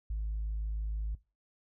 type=tone; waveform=sine; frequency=53.1 Hz; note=G#1; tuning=39 cents sharp; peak=-30 dBFS; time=0.1-1.15 s; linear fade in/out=5 ms; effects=noise-tail reverb RT60 0.3 s tail -22 dB re dry + tanh soft clip ceiling -29 dBFS